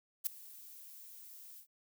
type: noise with ADSR envelope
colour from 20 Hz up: violet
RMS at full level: -31 dBFS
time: 0.24-1.67 s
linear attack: 27 ms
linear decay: 4 ms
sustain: -22 dB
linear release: 90 ms
effects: none

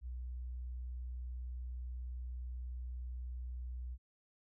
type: tone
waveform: sine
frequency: 61.7 Hz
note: B1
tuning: 1 cent flat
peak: -40 dBFS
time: 0.01-3.98 s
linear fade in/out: 50 ms
effects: none

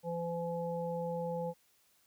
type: harmonic tone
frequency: 169.8 Hz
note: F3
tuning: 48 cents flat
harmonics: 1 / 3 / 5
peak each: -39 / -36 / -42 dBFS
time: 0.03-1.54 s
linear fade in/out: 50 ms
effects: white hiss -70 dBFS RMS until 2.06 s

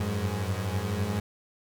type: tone cluster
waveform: 30% pulse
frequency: 91.8 / 95.8 / 103.6 / 207.8 Hz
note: F#2 / G2 / G#2 / G#3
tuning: -13 / -39 / -4 / +1 cents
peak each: -29 / -35 / -28 / -34 dBFS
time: 0-1.2 s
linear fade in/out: 5 ms
effects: none

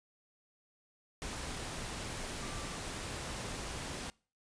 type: tone in noise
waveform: sine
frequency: 1174.7 Hz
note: D6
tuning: in tune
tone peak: -50 dBFS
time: 2.42-2.77 s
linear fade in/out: 0 ms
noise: pink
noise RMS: -41 dBFS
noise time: 1.22-4.1 s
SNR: -12 dB
effects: noise-tail reverb RT60 0.4 s tail -25 dB re dry + resampled to 22050 Hz

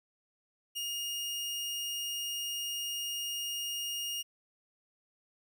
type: tone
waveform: sawtooth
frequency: 2850 Hz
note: F7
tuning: 34 cents sharp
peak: -31 dBFS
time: 0.75-4.23 s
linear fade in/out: 20 ms
effects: none

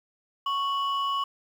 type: tone pair together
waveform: sine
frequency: 1108.7 / 2949 Hz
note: C#6 / F#7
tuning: 0 / -6 cents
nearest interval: octave + perfect fourth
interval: 1694 cents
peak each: -24 / -31 dBFS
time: 0.46-1.24 s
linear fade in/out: 5 ms
effects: tanh soft clip ceiling -21 dBFS + 9-bit

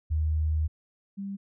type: tone pair in turn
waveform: sine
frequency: 77.78 / 197.64 Hz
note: D#2 / G3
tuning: 0 / +14 cents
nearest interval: octave + major third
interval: 1614 cents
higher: second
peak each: -23 / -32 dBFS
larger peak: first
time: 0.1-0.68 / 1.17-1.37 s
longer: first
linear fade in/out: 20 ms
effects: none

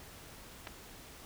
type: clicks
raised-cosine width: 0.3 ms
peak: -27 dBFS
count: 2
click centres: 0.671 / 0.674 s
effects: pink hiss -52 dBFS RMS until 1.25 s

